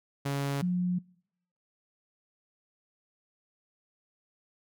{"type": "tone pair in turn", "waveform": ["sawtooth", "sine"], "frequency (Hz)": [140, 179.32], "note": ["C#3", "F3"], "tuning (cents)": [18, 46], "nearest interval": "major third", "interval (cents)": 428, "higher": "second", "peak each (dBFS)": -25, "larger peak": "neither", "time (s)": [[0.25, 0.62], [0.62, 0.99]], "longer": "neither", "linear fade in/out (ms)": 10, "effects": ["noise-tail reverb RT60 0.7 s tail -25 dB re dry"]}